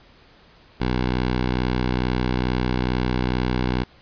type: tone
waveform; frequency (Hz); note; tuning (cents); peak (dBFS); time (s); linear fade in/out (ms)
10% pulse; 62.3; B1; +16; -12; 0.8-3.84; 10
effects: pink hiss -52 dBFS RMS until 4.01 s + resampled to 11025 Hz